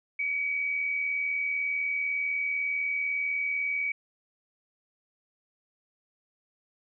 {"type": "tone pair together", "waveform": "sine", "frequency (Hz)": [2269, 2349], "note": ["C#7", "D7"], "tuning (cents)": [40, 0], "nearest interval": "minor second", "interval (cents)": 60, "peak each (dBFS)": [-27, -37], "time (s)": [0.19, 3.92], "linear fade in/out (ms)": 5, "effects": []}